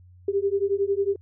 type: beating tone pair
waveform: sine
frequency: 392 / 403 Hz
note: G4 / G4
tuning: 0 / +48 cents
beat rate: 11 Hz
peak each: -24 dBFS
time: 0.28-1.16 s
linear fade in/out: 5 ms
effects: added 90 Hz sine -48 dBFS peak until 1.21 s